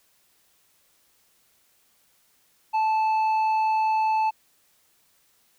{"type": "tone with tanh clipping", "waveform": "triangle", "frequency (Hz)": 875, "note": "A5", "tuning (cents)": -10, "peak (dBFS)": -21, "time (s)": [2.73, 4.31], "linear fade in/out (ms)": 20, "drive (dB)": 10, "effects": ["white hiss -64 dBFS RMS until 5.58 s"]}